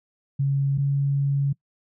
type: tone pair in turn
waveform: sine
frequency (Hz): 138.59 / 139.88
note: C#3 / C#3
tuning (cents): 0 / +16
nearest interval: unison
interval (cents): 16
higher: second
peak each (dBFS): -19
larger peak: neither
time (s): 0.39-0.78 / 0.78-1.53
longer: second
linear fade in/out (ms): 10
effects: noise-tail reverb RT60 0.1 s tail -23 dB re dry